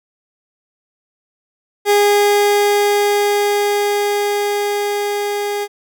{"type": "tone with level ramp", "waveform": "30% pulse", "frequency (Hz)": 410, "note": "G#4", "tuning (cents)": -22, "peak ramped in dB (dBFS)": [-7, -16], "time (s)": [1.85, 5.68], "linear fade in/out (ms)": 50, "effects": []}